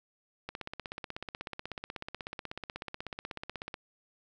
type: click train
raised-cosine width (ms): 0.3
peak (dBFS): -22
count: 54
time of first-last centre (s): 0.49-3.742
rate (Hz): 16.3
effects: none